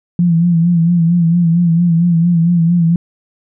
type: tone with vibrato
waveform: sine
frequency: 170 Hz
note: F3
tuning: 46 cents flat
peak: -8 dBFS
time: 0.19-2.96 s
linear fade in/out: 2 ms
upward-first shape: sine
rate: 4.4 Hz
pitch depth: 61 cents each way
effects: none